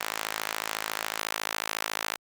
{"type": "tone with high-pass filter", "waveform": "sawtooth", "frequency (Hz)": 54, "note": "A1", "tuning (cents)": -32, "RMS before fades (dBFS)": -33, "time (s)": [0, 2.16], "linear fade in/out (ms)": 5, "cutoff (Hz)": 1100, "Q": 0.67, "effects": ["Opus 24 kbps"]}